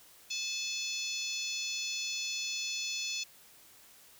harmonic tone, 865 Hz, A5, 30 cents flat, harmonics 3 / 4 / 5 / 6 / 7 / 8, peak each -39 / -40 / -41 / -42 / -42 / -43 dBFS, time 0.3-3.24 s, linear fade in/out 10 ms, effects white hiss -58 dBFS RMS until 4.19 s

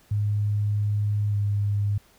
sine tone with pitch glide, 103.83 to 102.16 Hz, G#2 to G#2, 0 to -28 cents, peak -21 dBFS, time 0.11-1.98 s, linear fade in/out 5 ms, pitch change -28 cents, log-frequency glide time 1.3-1.36 s, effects pink hiss -58 dBFS RMS until 2.18 s

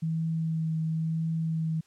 sine tone with vibrato, 161.1 Hz, E3, 39 cents flat, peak -26 dBFS, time 0.02-1.81 s, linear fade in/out 10 ms, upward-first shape triangle, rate 0.97 Hz, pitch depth 17 cents each way, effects white hiss -65 dBFS RMS until 1.86 s + low-pass 8000 Hz 12 dB/octave

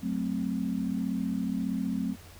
sine chord, F# diminished, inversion none, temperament equal, 185 / 220 / 261.6 Hz, F#3 / A3 / C4, 0 / 0 / 0 cents, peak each -32 dBFS, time 0.01-2.16 s, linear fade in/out 50 ms, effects added 89 Hz sine -50 dBFS peak until 2.39 s + pink hiss -52 dBFS RMS until 2.39 s

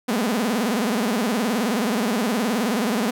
sawtooth tone with vibrato, 226 Hz, A3, 47 cents sharp, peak -16 dBFS, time 0.08-3.11 s, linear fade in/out 10 ms, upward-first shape sine, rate 19 Hz, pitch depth 220 cents each way, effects none

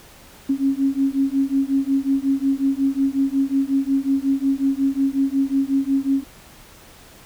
sine beating tone pair, 270 / 275.5 Hz, C#4 / C#4, -45 / -11 cents, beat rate 5.5 Hz, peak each -20 dBFS, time 0.49-6.24 s, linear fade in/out 10 ms, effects pink hiss -46 dBFS RMS until 7.25 s

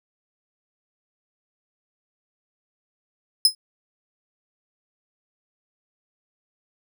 sawtooth tone with exponential decay, 5100 Hz, D#8, 42 cents sharp, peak -6 dBFS, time 3.45-3.55 s, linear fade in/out 2 ms, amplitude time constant 20 ms, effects none

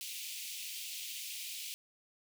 pink high-pass noise, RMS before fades -43 dBFS, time 0.01-1.74 s, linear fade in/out 0 ms, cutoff 2400 Hz, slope 48 dB/octave, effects none

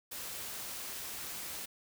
white noise, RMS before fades -42 dBFS, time 0.11-1.66 s, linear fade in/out 10 ms, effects none

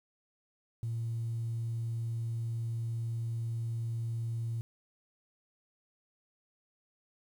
sine tone, 115.1 Hz, A#2, 22 cents flat, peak -31 dBFS, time 0.83-4.61 s, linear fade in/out 0 ms, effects tanh soft clip ceiling -28 dBFS + 10-bit

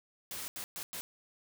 white noise bursts at uneven times, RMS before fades -41 dBFS, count 4, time 0.31-0.48 / 0.56-0.64 / 0.76-0.83 / 0.93-1.01 s, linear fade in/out 0 ms, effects none

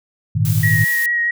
sine chord, Ab suspended second, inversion none, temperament just, 103.83 / 116.8 / 155.74 Hz, Ab2 / Bb2 / Eb3, 0 / +4 / +2 cents, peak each -18 dBFS, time 0.35-0.85 s, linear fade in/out 10 ms
blue noise, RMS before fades -27 dBFS, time 0.45-1.06 s, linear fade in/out 2 ms
sine tone with vibrato, 1895 Hz, A#6, 28 cents sharp, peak -15 dBFS, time 0.63-1.31 s, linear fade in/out 5 ms, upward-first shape triangle, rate 4.7 Hz, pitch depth 19 cents each way
effects none

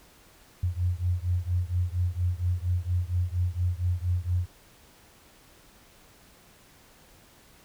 sine beating tone pair, 87.31 / 91.61 Hz, F2 / F#2, 0 / -17 cents, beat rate 4.3 Hz, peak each -27 / -28 dBFS, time 0.63-4.46 s, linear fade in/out 5 ms, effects pink hiss -56 dBFS RMS until 7.64 s

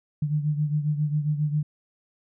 sine beating tone pair, 148.6 / 156 Hz, D3 / D#3, +21 / +5 cents, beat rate 7.4 Hz, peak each -23 / -29 dBFS, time 0.22-1.63 s, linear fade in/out 5 ms, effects none

